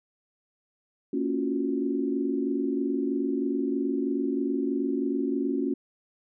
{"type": "chord", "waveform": "sine", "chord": "Gb major seventh", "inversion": "first", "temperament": "just", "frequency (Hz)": [231.2, 277.5, 346.9, 370], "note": ["Bb3", "Db4", "F4", "Gb4"], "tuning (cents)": [-14, 2, -12, 0], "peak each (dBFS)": [-32, -27, -33, -32], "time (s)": [1.13, 5.74], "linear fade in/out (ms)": 5, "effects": []}